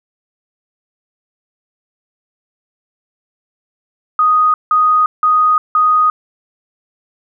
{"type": "tone bursts", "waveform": "sine", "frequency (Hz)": 1244.5, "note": "D#6", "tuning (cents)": 0, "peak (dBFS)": -8, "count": 4, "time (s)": [4.19, 6.1], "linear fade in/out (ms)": 2, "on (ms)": 350, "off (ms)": 170, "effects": []}